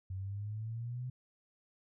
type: exponential sweep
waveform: sine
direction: up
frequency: 92.9 to 128.1 Hz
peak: -37 dBFS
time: 0.1-1.1 s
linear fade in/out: 5 ms
effects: none